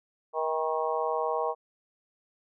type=harmonic tone with a mistuned harmonic; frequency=158.7 Hz; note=D#3; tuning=35 cents sharp; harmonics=3 / 4 / 5 / 6 / 7; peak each=-31 / -32 / -33 / -34 / -34 dBFS; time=0.33-1.55 s; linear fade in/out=50 ms; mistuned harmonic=7; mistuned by=-30 cents; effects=none